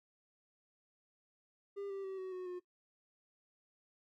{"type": "tone with pitch steps", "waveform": "triangle", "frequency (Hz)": [400, 391.5, 383.3, 375.2, 367.2, 359.5], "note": ["G4", "G4", "G4", "F#4", "F#4", "F#4"], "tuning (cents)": [35, -2, -39, 24, -13, -50], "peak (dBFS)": -38, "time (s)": [1.76, 2.6], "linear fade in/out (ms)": 20, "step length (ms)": 140, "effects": ["noise-tail reverb RT60 0.1 s tail -19 dB re dry", "AAC 48 kbps"]}